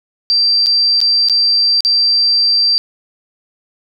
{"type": "tone with dropouts", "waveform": "sine", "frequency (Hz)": 4699, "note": "D8", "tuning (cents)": 0, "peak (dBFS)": -9, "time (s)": [0.3, 2.78], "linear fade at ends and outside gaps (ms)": 0, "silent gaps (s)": [[0.661, 0.668], [1.004, 1.014], [1.286, 1.297], [1.806, 1.849]], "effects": []}